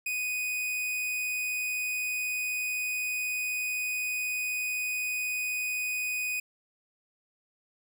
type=tone; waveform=45% pulse; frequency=2489 Hz; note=D#7; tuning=in tune; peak=-29 dBFS; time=0.06-6.4 s; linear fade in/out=5 ms; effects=none

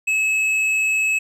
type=tone with hard clipping; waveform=sine; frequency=2585 Hz; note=E7; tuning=34 cents flat; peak=-18 dBFS; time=0.07-1.19 s; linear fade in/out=10 ms; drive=6 dB; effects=none

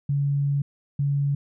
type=tone pair in turn; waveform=sine; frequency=141.5 / 141.5 Hz; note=C#3 / C#3; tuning=+36 / +36 cents; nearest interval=unison; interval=0 cents; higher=neither; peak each=-20 dBFS; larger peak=neither; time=0.09-0.62 / 0.99-1.35 s; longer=first; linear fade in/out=5 ms; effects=none

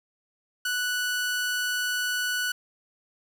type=tone; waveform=sawtooth; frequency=1480 Hz; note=F#6; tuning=in tune; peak=-22 dBFS; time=0.65-2.52 s; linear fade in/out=5 ms; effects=10-bit

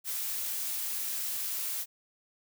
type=noise; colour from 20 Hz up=blue; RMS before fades=-34 dBFS; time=0.04-1.86 s; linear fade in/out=50 ms; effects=none

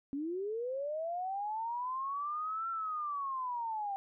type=linear two-way sweep; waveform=sine; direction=up then down; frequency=268.9 to 1357 to 777 Hz; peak=-34 dBFS; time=0.13-3.96 s; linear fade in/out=0 ms; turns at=2.69 s; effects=none

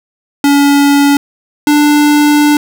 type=tone pair in turn; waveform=square; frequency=284 / 295.1 Hz; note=C#4 / D4; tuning=+42 / +8 cents; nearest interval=minor second; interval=66 cents; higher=second; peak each=-6 dBFS; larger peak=neither; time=0.44-1.17 / 1.67-2.57 s; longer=second; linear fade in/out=2 ms; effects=none

